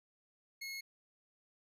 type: tone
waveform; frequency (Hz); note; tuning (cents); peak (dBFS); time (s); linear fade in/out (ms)
25% pulse; 2171; C#7; -37; -38; 0.61-0.81; 10
effects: resampled to 32000 Hz